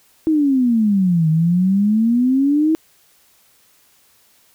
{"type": "exponential two-way sweep", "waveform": "sine", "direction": "down then up", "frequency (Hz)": [323.4, 155.56, 323.4], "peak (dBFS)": -12, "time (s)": [0.27, 2.75], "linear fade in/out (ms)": 0, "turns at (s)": 1.29, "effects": ["white hiss -55 dBFS RMS until 4.54 s"]}